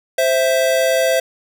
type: tone pair together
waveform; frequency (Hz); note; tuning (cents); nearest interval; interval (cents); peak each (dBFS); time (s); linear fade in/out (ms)
square; 523.3 / 659.8; C5 / E5; 0 / +1; major third; 401; -17; 0.18-1.2; 5
effects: none